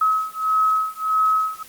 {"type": "beating tone pair", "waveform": "sine", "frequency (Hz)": [1280, 1281.6], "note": ["D#6", "E6"], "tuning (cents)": [49, -49], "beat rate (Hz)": 1.6, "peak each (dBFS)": -20, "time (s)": [0.01, 1.63], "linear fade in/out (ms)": 5, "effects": ["white hiss -45 dBFS RMS until 1.68 s", "Opus 32 kbps"]}